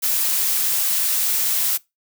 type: noise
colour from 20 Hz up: blue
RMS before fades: -20 dBFS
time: 0.02-1.78 s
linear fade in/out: 20 ms
effects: noise-tail reverb RT60 0.2 s tail -22 dB re dry